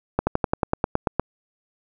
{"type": "slowing click train", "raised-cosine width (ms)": 1, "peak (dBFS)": -5, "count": 11, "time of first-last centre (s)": [0.19, 1.196], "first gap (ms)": 80, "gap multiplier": 1.05, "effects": []}